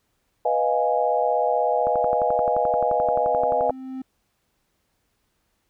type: chord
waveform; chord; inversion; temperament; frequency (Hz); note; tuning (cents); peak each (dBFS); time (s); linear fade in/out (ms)
sine; F half-diminished seventh; second; equal; 493.9 / 622.3 / 698.5 / 830.6; Cb5 / Eb5 / F5 / Ab5; 0 / 0 / 0 / 0; -24; 0.45-3.71; 5
type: click train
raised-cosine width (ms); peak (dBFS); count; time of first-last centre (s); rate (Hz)
1; -17; 22; 1.87-3.696; 11.5
type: tone with exponential growth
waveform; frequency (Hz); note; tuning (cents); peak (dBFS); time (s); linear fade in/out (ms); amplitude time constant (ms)
triangle; 261.6; C4; 0; -26; 2.54-4.02; 5; 320
effects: pink hiss -71 dBFS RMS until 5.69 s